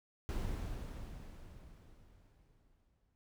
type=noise with exponential decay; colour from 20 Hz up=brown; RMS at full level=-36 dBFS; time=0.29-3.15 s; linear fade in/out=0 ms; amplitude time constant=620 ms; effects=none